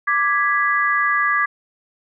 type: chord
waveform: sine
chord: G# diminished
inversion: second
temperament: equal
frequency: 1174.7 / 1661.2 / 1975.5 Hz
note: D6 / G#6 / B6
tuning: 0 / 0 / 0 cents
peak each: -19 / -19 / -22 dBFS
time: 0.07-1.46 s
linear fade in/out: 10 ms
effects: none